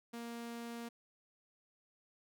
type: tone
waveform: sawtooth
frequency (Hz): 234.3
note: A#3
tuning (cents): +9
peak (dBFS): -39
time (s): 0.13-0.89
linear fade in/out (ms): 10
effects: none